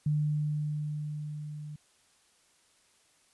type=tone with level ramp; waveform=sine; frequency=150 Hz; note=D3; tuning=37 cents sharp; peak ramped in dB=-24 to -39 dBFS; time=0.06-1.76 s; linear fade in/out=5 ms; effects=white hiss -66 dBFS RMS until 3.33 s + resampled to 24000 Hz